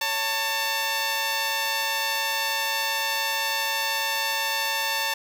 10% pulse tone pair together, 558.4 / 894 Hz, C#5 / A5, +13 / +27 cents, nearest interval minor sixth, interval 814 cents, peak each -24 / -16 dBFS, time 0.01-5.14 s, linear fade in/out 5 ms, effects none

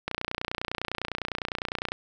click train, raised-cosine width 0.3 ms, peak -13 dBFS, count 56, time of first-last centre 0.08-1.919 s, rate 29.9 Hz, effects none

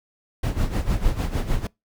brown noise with tremolo, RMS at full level -20 dBFS, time 0.43-1.67 s, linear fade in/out 5 ms, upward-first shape sine, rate 6.6 Hz, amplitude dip 75%, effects noise-tail reverb RT60 0.2 s tail -25 dB re dry

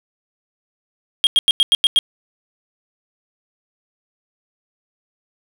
triangle tone bursts, 3245 Hz, G#7, 41 cents flat, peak -8 dBFS, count 7, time 1.24-1.989 s, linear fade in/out 0 ms, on 29 ms, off 91 ms, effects none

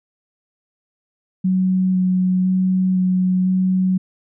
sine tone with vibrato, 185.2 Hz, F#3, 2 cents sharp, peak -14 dBFS, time 1.44-3.98 s, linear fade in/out 10 ms, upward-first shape square, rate 0.99 Hz, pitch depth 9 cents each way, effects none

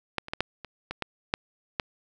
clicks, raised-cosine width 0.3 ms, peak -10 / -24 / -13 / -8 / -23 / -17 / -13 / -7 / -10 dBFS, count 9, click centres 0.183 / 0.284 / 0.335 / 0.406 / 0.647 / 0.91 / 1.023 / 1.339 / 1.798 s, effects none

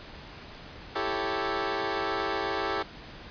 15% pulse chord, A dominant seventh, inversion second, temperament equal, 329.6 / 392 / 440 / 554.4 Hz, E4 / G4 / A4 / C#5, 0 / 0 / 0 / 0 cents, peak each -29 / -25 / -27 / -30 dBFS, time 0.95-2.83 s, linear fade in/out 10 ms, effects pink hiss -45 dBFS RMS until 3.3 s + resampled to 11025 Hz

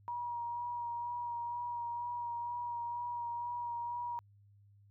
sine tone with vibrato, 954 Hz, A#5, 40 cents sharp, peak -36 dBFS, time 0.08-4.19 s, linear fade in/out 0 ms, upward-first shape sine, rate 2.1 Hz, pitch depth 16 cents each way, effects added 101 Hz sine -60 dBFS peak until 4.9 s

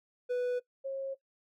triangle / sine tone pair in turn, 493.9 / 540.9 Hz, B4 / C#5, 0 / -43 cents, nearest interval major second, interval 157 cents, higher second, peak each -27 / -33 dBFS, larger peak first, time 0.29-0.6 / 0.84-1.15 s, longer neither, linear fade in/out 20 ms, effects noise-tail reverb RT60 0.1 s tail -19 dB re dry

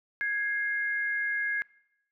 sine tone pair together, 1656 / 2120 Hz, G#6 / C7, -5 / +22 cents, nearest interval major third, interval 427 cents, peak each -28 / -33 dBFS, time 0.21-1.62 s, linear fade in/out 0 ms, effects noise-tail reverb RT60 0.8 s tail -23 dB re dry

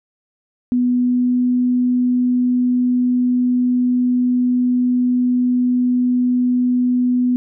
sine tone with pitch glide, 246.9 to 248.3 Hz, B3 to B3, 0 to +9 cents, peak -13 dBFS, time 0.72-7.36 s, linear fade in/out 0 ms, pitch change +9 cents, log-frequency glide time 0.92-1.42 s, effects none

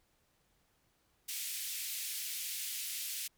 white band-pass noise, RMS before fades -40 dBFS, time 1.28-3.28 s, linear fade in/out 10 ms, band 2200 to 16000 Hz, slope 24 dB/octave, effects pink hiss -74 dBFS RMS until 3.37 s

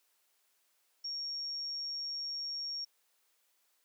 sine tone, 5550 Hz, F8, 12 cents flat, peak -36 dBFS, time 1.04-2.85 s, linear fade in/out 10 ms, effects white hiss -74 dBFS RMS until 3.84 s + high-pass 400 Hz 12 dB/octave

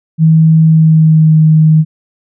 sine tone with pitch glide, 160 to 156.8 Hz, D#3 to D#3, +49 to +14 cents, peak -3 dBFS, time 0.18-1.85 s, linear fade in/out 50 ms, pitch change -35 cents, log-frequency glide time 0.64-1.36 s, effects none

